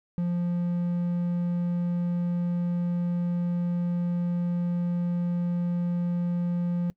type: tone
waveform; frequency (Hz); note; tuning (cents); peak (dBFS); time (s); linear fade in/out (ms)
triangle; 174.61; F3; 0; -22; 0.18-6.9; 0
effects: noise-tail reverb RT60 0.1 s tail -23 dB re dry